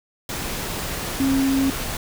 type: tone in noise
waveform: sine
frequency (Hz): 270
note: C#4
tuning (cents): -45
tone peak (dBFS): -17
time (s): 1.2-1.7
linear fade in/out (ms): 2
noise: pink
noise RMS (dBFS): -28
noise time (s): 0.29-1.97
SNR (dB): +8
effects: none